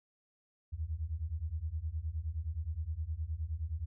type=beating tone pair; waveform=sine; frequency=74.4 / 84 Hz; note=D2 / E2; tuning=+23 / +33 cents; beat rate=9.6 Hz; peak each=-38 / -37 dBFS; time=0.72-3.86 s; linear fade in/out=20 ms; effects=none